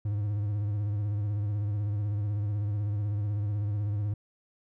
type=tone with vibrato; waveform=triangle; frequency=103.4 Hz; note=G#2; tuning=7 cents flat; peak=-25 dBFS; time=0.05-4.14 s; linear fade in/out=5 ms; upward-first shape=triangle; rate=16 Hz; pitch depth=67 cents each way; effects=none